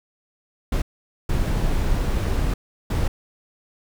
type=noise bursts at uneven times; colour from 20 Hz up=brown; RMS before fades=-21 dBFS; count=3; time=0.72-0.82 / 1.29-2.54 / 2.9-3.08 s; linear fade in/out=5 ms; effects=none